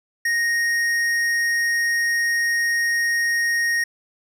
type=tone with tanh clipping; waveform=sine; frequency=1864.7 Hz; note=A#6; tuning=in tune; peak=-20 dBFS; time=0.25-3.84 s; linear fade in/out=5 ms; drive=13 dB; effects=none